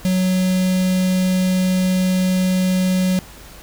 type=tone with notch filter; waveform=square; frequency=185 Hz; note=F#3; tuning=in tune; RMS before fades=-17 dBFS; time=0.05-3.19 s; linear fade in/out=0 ms; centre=1100 Hz; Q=0.63; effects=added 50 Hz sine -43 dBFS peak until 3.62 s + pink hiss -41 dBFS RMS until 3.62 s